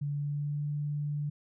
sine tone with pitch glide, 144.3 to 146.91 Hz, D3 to D3, -30 to +1 cents, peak -30 dBFS, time 0.01-1.3 s, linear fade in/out 10 ms, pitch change +31 cents, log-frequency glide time 0.12-0.65 s, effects none

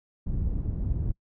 pink low-pass noise, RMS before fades -28 dBFS, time 0.26-1.12 s, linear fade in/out 10 ms, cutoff 150 Hz, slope 12 dB/octave, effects noise-tail reverb RT60 0.1 s tail -25 dB re dry

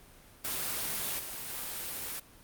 white noise with level steps, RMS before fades -34 / -40 / -38 dBFS, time 0.44-2.2 s, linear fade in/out 10 ms, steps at 1.19 / 1.5 s, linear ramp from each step 2 ms, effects pink hiss -56 dBFS RMS until 2.43 s + Opus 32 kbps

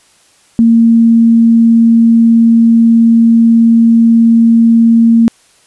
sine tone, 229.6 Hz, A#3, 26 cents flat, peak -3 dBFS, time 0.59-5.28 s, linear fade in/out 0 ms, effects white hiss -48 dBFS RMS until 5.66 s + resampled to 24000 Hz

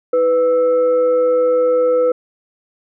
sine tone with frequency modulation, 497.4 Hz, B4, 12 cents sharp, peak -11 dBFS, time 0.13-2.12 s, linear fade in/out 5 ms, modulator 820 Hz, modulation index 0.32, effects none

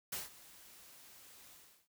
white noise with ADSR envelope, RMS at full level -39 dBFS, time 0.12-1.88 s, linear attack 8 ms, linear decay 160 ms, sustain -19 dB, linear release 350 ms, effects noise-tail reverb RT60 0.1 s tail -25 dB re dry

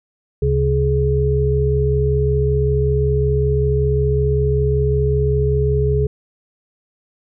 sine tone cluster, 71.5 / 136.8 / 420.5 Hz, D2 / C#3 / G#4, -46 / -23 / +22 cents, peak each -18 dBFS, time 0.42-6.07 s, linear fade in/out 5 ms, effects none

